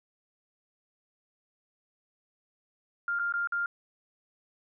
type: tone with dropouts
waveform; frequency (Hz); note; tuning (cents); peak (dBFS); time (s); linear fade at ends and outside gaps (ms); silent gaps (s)
sine; 1400; F6; +4; -27; 3.08-3.66; 2; 3.19-3.195 / 3.324-3.338 / 3.473-3.522
effects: none